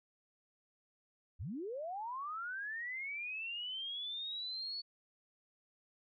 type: linear sweep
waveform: sine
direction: up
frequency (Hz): 58 to 4450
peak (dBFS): -39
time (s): 1.39-4.82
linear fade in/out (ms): 20
effects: none